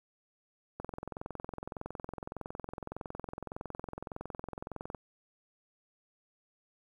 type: click train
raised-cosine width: 1 ms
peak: -25 dBFS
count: 91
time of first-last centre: 0.8-4.947 s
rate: 21.7 Hz
effects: 10-bit